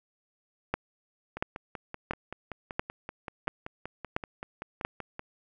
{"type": "two click trains", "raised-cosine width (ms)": 0.5, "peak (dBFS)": [-22, -12], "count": [21, 7], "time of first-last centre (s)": [[1.37, 5.194], [0.74, 4.85]], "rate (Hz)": [5.23, 1.46], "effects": []}